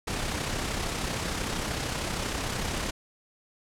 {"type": "noise with amplitude modulation", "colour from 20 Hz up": "pink", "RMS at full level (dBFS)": -29, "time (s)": [0.07, 2.91], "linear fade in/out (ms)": 10, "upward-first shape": "sine", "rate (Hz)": 33, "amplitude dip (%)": 40, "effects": ["low-pass 9000 Hz 12 dB/octave"]}